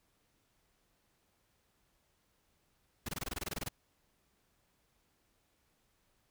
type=noise bursts; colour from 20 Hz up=pink; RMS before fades=-38 dBFS; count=13; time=3.06-3.687 s; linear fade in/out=5 ms; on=27 ms; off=23 ms; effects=pink hiss -75 dBFS RMS until 6.3 s